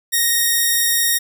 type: tone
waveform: 5% pulse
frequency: 1864.7 Hz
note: A#6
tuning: in tune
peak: -4 dBFS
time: 0.12-1.19 s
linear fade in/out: 20 ms
effects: none